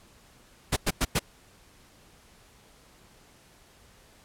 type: noise bursts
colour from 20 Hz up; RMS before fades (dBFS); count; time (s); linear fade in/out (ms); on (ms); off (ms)
pink; -24; 4; 0.72-1.194; 10; 45; 98
effects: pink hiss -57 dBFS RMS until 4.24 s + low-pass 12000 Hz 12 dB/octave